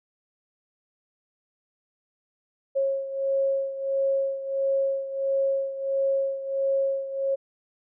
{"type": "beating tone pair", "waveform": "sine", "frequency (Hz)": [544, 545.5], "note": ["C#5", "C#5"], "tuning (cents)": [-33, -28], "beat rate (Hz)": 1.5, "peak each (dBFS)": [-24, -29], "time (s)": [2.75, 7.36], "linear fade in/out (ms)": 20, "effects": []}